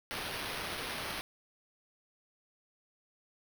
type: noise with sample-and-hold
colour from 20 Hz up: white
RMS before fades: -39 dBFS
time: 0.11-1.21 s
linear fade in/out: 0 ms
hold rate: 7350 Hz
effects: none